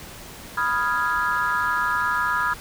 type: chord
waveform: sine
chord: F half-diminished seventh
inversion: second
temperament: equal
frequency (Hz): 987.8 / 1244.5 / 1396.9 / 1661.2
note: Cb6 / Eb6 / F6 / Ab6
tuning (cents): 0 / 0 / 0 / 0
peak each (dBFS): -25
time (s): 0.57-2.54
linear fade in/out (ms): 10
effects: tanh soft clip ceiling -12 dBFS + pink hiss -40 dBFS RMS until 2.6 s